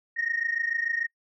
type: tone pair together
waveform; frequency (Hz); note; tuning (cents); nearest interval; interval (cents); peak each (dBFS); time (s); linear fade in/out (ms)
sine; 1845 / 1871.8; A#6 / A#6; -18 / +7; unison; 25; -28; 0.16-1.07; 20
effects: noise-tail reverb RT60 0.1 s tail -23 dB re dry + tanh soft clip ceiling -18 dBFS